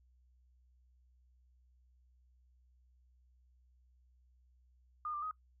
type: tone with pitch steps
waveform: sine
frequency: 1220 / 1185 / 1256 Hz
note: D#6 / D6 / D#6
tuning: -34 / +15 / +16 cents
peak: -37 dBFS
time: 5.05-5.311 s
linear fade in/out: 2 ms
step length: 87 ms
effects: noise-tail reverb RT60 0.1 s tail -20 dB re dry + added 62 Hz sine -65 dBFS peak until 5.6 s